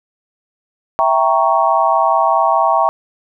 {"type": "chord", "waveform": "sine", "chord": "E diminished seventh", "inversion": "none", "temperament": "equal", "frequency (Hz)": [659.3, 784, 932.3, 1108.7], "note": ["E5", "G5", "Bb5", "Db6"], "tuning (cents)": [0, 0, 0, 0], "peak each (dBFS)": -16, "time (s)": [0.99, 2.89], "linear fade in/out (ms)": 0, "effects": []}